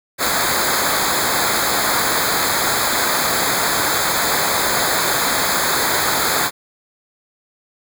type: noise with comb filter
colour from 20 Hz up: pink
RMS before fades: -18 dBFS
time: 0.18-6.51 s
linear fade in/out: 50 ms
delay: 0.35 ms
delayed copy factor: -0.95
effects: none